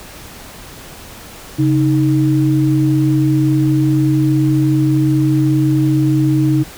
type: tone pair together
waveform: sine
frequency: 136.61 / 311.6 Hz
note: C#3 / D#4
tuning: -25 / +3 cents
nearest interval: octave + major second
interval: 1428 cents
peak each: -13 dBFS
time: 1.58-6.64 s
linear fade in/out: 20 ms
effects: pink hiss -35 dBFS RMS until 6.77 s